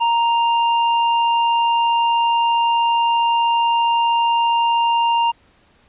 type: tone with tanh clipping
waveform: sine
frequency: 932.3 Hz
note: A#5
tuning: in tune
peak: -16 dBFS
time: 0-5.32 s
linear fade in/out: 20 ms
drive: 16 dB
effects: pink hiss -55 dBFS RMS until 5.88 s + resampled to 8000 Hz